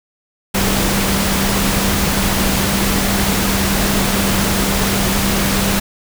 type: tone in noise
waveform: sine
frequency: 196.9 Hz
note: G3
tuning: 8 cents sharp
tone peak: -19 dBFS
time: 0.54-5.8 s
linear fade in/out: 10 ms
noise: pink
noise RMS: -17 dBFS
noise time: 0.54-5.8 s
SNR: -5 dB
effects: none